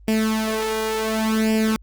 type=tone with flanger; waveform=sawtooth; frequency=219.5 Hz; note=A3; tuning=4 cents flat; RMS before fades=-21 dBFS; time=0.08-1.76 s; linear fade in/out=0 ms; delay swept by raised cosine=0.39 to 2.49 ms; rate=0.69 Hz; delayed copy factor=+0.8; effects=added 50 Hz sine -43 dBFS peak until 1.82 s + Opus 24 kbps